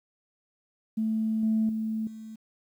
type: tone with level steps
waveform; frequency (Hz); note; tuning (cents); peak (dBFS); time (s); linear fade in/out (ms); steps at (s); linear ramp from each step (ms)
sine; 220; A3; 0; -24 / -21 / -27 / -39; 0.97-2.36; 10; 1.43 / 1.69 / 2.07; 2
effects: tanh soft clip ceiling -17 dBFS + 10-bit